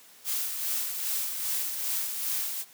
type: noise with tremolo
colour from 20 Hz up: blue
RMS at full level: -29 dBFS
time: 0.24-2.65 s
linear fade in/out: 50 ms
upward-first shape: sine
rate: 2.5 Hz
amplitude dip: 45%
effects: white hiss -54 dBFS RMS until 2.73 s + high-pass 150 Hz 12 dB/octave